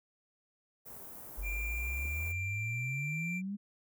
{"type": "band-stop noise", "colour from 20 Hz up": "white", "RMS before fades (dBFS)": -48, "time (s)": [0.85, 2.33], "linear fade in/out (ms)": 20, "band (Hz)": [890, 15000], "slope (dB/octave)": 12}
{"type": "exponential sweep", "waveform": "sine", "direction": "up", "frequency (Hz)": [46.25, 207.7], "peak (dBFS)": -35, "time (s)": [1.37, 3.57], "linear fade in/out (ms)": 20}
{"type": "tone with pitch glide", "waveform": "triangle", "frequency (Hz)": [2382, 2357], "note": ["D7", "D7"], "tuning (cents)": [24, 6], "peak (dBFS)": -35, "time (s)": [1.42, 3.42], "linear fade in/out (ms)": 50, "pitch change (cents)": -18, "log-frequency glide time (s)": [1.88, 2.82]}
{"type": "click", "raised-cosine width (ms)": 3, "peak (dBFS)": -40, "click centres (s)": 2.055}
{"effects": []}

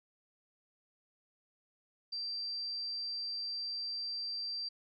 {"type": "tone", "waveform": "sine", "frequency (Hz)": 4699, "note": "D8", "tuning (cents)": 0, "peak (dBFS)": -36, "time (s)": [2.12, 4.69], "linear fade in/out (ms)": 10, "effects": []}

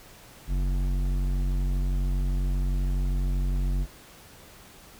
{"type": "tone with hard clipping", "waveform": "sine", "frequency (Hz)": 46.27, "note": "F#1", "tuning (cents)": 1, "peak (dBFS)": -25, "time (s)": [0.47, 3.87], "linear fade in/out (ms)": 50, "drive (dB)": 11, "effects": ["pink hiss -50 dBFS RMS until 4.99 s"]}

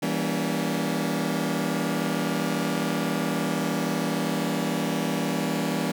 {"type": "chord", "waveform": "sawtooth", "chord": "E diminished seventh", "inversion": "none", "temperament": "just", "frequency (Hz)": [164.81, 197.78, 237.3, 284.8], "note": ["E3", "G3", "Bb3", "Db4"], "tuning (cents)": [0, 16, 31, 47], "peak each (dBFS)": -26, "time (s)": [0.02, 5.92], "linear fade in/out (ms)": 10, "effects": []}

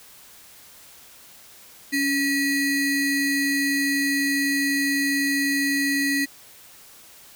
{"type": "ring-modulated tone", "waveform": "square", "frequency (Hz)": 1106, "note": "C#6", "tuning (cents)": -4, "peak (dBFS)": -18, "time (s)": [1.92, 6.26], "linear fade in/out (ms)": 20, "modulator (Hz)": 826, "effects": ["white hiss -48 dBFS RMS until 7.35 s"]}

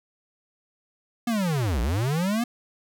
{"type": "linear two-way sweep", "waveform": "square", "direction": "down then up", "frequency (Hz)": [244.1, 54, 244.1], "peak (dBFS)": -23, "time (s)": [1.27, 2.44], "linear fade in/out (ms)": 5, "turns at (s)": 1.81, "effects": []}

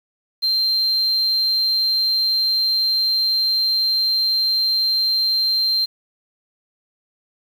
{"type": "tone", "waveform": "sine", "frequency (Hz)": 4154, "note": "C8", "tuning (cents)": -13, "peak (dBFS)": -14, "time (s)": [0.42, 5.86], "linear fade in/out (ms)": 20, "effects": ["tanh soft clip ceiling -14 dBFS", "7-bit"]}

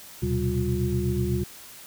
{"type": "tone cluster", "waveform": "sine", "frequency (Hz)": [75.9, 121.2, 129.3, 192.8, 356.5], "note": ["D#2", "B2", "C3", "G3", "F4"], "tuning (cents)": [-42, -32, -20, -28, 36], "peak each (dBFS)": -29, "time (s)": [0.22, 1.44], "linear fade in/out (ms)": 10, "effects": ["white hiss -45 dBFS RMS until 1.86 s"]}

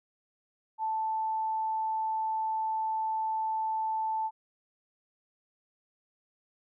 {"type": "tone", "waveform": "sine", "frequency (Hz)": 880, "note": "A5", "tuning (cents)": 0, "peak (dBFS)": -28, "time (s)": [0.78, 4.31], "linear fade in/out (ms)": 50, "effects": []}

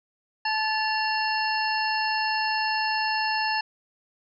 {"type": "harmonic tone with a mistuned harmonic", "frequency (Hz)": 870, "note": "A5", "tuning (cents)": -20, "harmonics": [1, 2, 3, 5, 6], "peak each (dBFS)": [-26, -29, -31, -33, -34], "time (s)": [0.45, 3.61], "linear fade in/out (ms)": 5, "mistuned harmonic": 3, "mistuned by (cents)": 89, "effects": []}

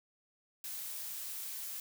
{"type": "noise", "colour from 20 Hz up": "blue", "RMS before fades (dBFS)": -42, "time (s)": [0.64, 1.8], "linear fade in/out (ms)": 2, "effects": []}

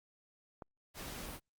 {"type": "click", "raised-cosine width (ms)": 1, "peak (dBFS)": -32, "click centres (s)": 0.622}
{"type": "noise", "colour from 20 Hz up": "pink", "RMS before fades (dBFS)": -45, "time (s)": [0.94, 1.4], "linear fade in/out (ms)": 50}
{"effects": ["Opus 48 kbps"]}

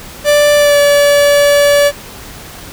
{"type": "tone with pitch glide", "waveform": "45% pulse", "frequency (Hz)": [587.3, 575.2], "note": ["D5", "D5"], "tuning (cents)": [0, -36], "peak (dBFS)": -6, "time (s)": [0.24, 1.92], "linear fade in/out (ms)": 50, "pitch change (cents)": -36, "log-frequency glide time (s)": [0.56, 0.79], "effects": ["pink hiss -31 dBFS RMS until 2.72 s"]}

